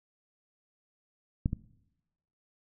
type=clicks; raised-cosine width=5 ms; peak=-14 / -19 dBFS; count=2; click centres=1.459 / 1.531 s; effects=noise-tail reverb RT60 0.9 s tail -20 dB re dry